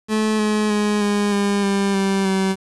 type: tone with pitch steps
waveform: 30% pulse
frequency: 216.2 / 212.5 / 208.8 / 205.2 / 201.7 / 198.26 / 194.85 / 191.5 Hz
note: A3 / G#3 / G#3 / G#3 / G3 / G3 / G3 / G3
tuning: -30 / +40 / +10 / -21 / +50 / +20 / -10 / -40 cents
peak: -14 dBFS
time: 0.08-2.56 s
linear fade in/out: 50 ms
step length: 310 ms
effects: resampled to 24000 Hz + 7-bit